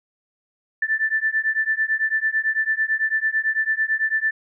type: beating tone pair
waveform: sine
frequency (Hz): 1760 / 1769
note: A6 / A6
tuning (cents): 0 / +9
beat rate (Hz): 9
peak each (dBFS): -22 / -22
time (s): 0.82-4.31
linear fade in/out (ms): 5
effects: none